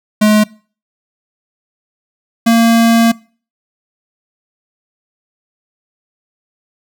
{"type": "tone pair in turn", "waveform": "square", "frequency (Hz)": [212.6, 229.8], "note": ["G#3", "A#3"], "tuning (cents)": [41, -25], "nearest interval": "minor second", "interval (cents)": 134, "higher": "second", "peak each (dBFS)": -7, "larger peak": "neither", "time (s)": [[0.21, 0.44], [2.46, 3.12]], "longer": "second", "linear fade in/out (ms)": 10, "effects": ["noise-tail reverb RT60 0.4 s tail -23 dB re dry"]}